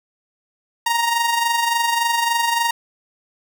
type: tone with amplitude modulation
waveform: sawtooth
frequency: 934 Hz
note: A#5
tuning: 3 cents sharp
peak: -11 dBFS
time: 0.86-2.71 s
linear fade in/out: 5 ms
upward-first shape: sine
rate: 23.5 Hz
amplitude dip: 50%
effects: none